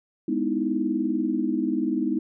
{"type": "chord", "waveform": "sine", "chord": "E major seventh", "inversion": "first", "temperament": "just", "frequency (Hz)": [206, 247.2, 309, 329.6], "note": ["G#3", "B3", "D#4", "E4"], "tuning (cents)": [-14, 2, -12, 0], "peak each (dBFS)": [-30, -27, -26, -29], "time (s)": [0.28, 2.19], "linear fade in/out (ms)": 5, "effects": []}